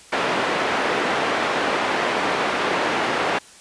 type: band-pass noise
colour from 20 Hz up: pink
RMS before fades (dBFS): -22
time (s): 0.12-3.39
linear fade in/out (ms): 10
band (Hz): 370 to 2400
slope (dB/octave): 12
effects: white hiss -46 dBFS RMS until 3.6 s + resampled to 22050 Hz